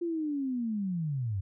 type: linear sweep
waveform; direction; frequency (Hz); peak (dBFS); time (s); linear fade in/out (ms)
sine; down; 349.1 to 90.1; -29; 0.01-1.41; 10
effects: none